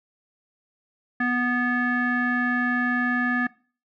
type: tone with low-pass filter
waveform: square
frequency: 245.8 Hz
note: B3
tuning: 8 cents flat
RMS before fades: -23 dBFS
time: 1.2-3.47 s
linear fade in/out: 5 ms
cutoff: 1700 Hz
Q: 8.3
effects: noise-tail reverb RT60 0.4 s tail -21 dB re dry